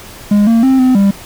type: tone with pitch steps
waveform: triangle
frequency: 205.8 / 228.8 / 264 / 256.2 / 198.4 Hz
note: G#3 / A#3 / C4 / C4 / G3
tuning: -16 / -32 / +16 / -36 / +21 cents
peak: -4 dBFS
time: 0.31-1.11 s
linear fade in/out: 5 ms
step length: 160 ms
effects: pink hiss -33 dBFS RMS until 1.25 s